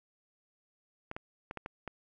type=clicks; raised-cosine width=0.5 ms; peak=-24 dBFS; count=6; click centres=1.114 / 1.165 / 1.511 / 1.573 / 1.661 / 1.877 s; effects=none